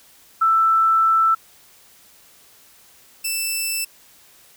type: tone pair in turn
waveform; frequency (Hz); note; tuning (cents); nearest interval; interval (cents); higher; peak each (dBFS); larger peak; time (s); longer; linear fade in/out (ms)
sine / 10% pulse; 1326 / 2652; E6 / E7; +10 / +10; octave; 1200; second; -13; neither; 0.41-1.35 / 3.24-3.85; first; 10
effects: white hiss -51 dBFS RMS until 4.56 s